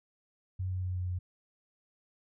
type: tone with pitch steps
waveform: sine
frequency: 92.9 / 92.15 / 91.41 / 90.67 / 89.94 Hz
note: F#2 / F#2 / F#2 / F#2 / F#2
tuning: +7 / -7 / -20 / -35 / -49 cents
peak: -31 dBFS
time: 0.59-1.19 s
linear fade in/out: 10 ms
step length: 120 ms
effects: none